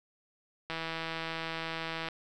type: click train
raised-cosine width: 0.3 ms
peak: -20 dBFS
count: 227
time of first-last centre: 0.7-2.087 s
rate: 163 Hz
effects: none